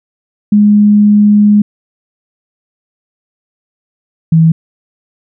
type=tone pair in turn; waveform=sine; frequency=207.7 / 162.35 Hz; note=G#3 / E3; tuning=0 / -26 cents; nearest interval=major third; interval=426 cents; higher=first; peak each=-3 dBFS; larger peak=neither; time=0.52-1.62 / 4.32-4.52 s; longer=first; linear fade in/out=5 ms; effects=none